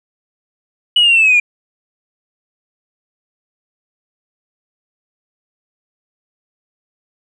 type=linear sweep; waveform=sine; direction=down; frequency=2960 to 2389 Hz; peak=-6 dBFS; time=0.96-1.4 s; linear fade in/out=5 ms; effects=tanh soft clip ceiling -4 dBFS